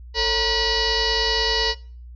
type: tone with frequency modulation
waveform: sine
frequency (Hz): 2430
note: D#7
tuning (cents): -42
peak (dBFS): -18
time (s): 0.14-1.75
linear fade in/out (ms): 50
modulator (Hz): 496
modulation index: 5.3
effects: noise-tail reverb RT60 0.4 s tail -20 dB re dry + added 60 Hz sine -37 dBFS peak until 2.15 s